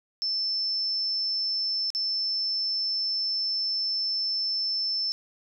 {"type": "tone with dropouts", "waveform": "sine", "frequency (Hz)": 5300, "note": "E8", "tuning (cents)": 9, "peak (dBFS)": -25, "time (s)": [0.22, 5.12], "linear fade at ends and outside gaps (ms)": 0, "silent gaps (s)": [1.903, 1.949], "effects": []}